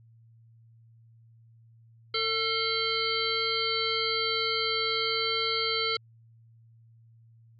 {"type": "harmonic tone with a mistuned harmonic", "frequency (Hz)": 450.1, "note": "A4", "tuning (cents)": 39, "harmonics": [1, 3, 5, 7, 9, 10], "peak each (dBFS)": [-33, -33, -33, -33, -33, -33], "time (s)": [2.14, 5.97], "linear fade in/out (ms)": 5, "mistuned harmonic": 5, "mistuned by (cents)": -78, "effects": ["added 114 Hz sine -54 dBFS peak until 7.59 s", "AAC 64 kbps"]}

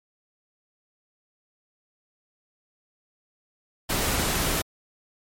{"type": "noise", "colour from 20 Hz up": "pink", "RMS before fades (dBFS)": -25, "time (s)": [3.89, 4.62], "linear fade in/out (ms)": 10, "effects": ["MP3 64 kbps"]}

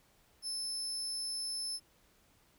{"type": "tone", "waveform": "30% pulse", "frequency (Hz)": 5260, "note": "E8", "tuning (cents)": -5, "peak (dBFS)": -32, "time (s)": [0.42, 1.8], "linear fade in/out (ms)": 50, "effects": ["pink hiss -68 dBFS RMS until 2.58 s"]}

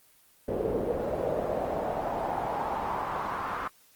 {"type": "noise with band-pass filter sweep", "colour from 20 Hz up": "brown", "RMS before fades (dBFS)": -31, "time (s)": [0.48, 3.68], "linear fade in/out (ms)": 5, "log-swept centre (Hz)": [450, 1200], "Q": 3.3, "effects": ["white hiss -61 dBFS RMS until 3.95 s", "Opus 24 kbps"]}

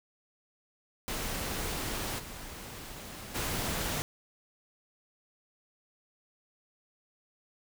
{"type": "noise with level steps", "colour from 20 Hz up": "pink", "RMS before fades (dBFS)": [-35, -44, -33], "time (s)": [1.08, 4.02], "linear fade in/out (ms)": 0, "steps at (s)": [2.18, 3.34], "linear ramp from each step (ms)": 20, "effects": []}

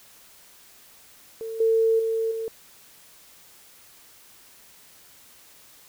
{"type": "tone with level steps", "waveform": "sine", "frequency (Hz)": 450, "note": "A4", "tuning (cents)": 39, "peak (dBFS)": [-30, -17, -22, -27], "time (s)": [1.41, 2.48], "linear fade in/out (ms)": 0, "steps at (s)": [1.6, 1.99, 2.31], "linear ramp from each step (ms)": 5, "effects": ["white hiss -52 dBFS RMS until 5.88 s"]}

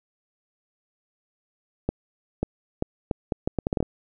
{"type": "accelerating click train", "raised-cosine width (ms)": 2, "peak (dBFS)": -10, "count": 12, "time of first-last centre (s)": [1.89, 3.827], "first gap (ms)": 540, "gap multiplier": 0.73, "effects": []}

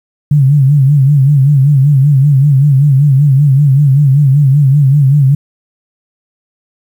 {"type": "tone with vibrato", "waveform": "sine", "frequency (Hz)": 140, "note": "C#3", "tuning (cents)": 18, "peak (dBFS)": -4, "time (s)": [0.31, 5.35], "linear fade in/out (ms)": 5, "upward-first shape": "sine", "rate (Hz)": 5.2, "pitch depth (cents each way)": 110, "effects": ["7-bit"]}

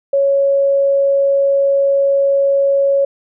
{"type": "tone", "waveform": "sine", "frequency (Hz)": 554.4, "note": "C#5", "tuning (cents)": 0, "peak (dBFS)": -10, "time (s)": [0.13, 3.05], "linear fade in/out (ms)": 5, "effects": []}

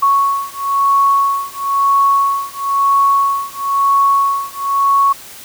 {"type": "beating tone pair", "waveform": "sine", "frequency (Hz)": [1108.7, 1109.7], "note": ["C#6", "C#6"], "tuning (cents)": [0, 2], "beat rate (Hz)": 1, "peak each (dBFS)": -14, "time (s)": [0.02, 5.13], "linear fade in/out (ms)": 10, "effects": ["white hiss -35 dBFS RMS until 5.44 s"]}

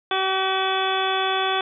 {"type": "harmonic tone with a mistuned harmonic", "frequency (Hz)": 381.3, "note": "G4", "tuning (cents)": -48, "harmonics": [1, 2, 3, 4, 5, 6, 7, 8, 9], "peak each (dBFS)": [-27, -25, -27, -29, -35, -36, -33, -36, -27], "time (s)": [0.11, 1.61], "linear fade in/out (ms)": 2, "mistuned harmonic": 7, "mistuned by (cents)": -60, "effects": []}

